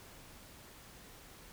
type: silence
effects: pink hiss -55 dBFS RMS until 1.52 s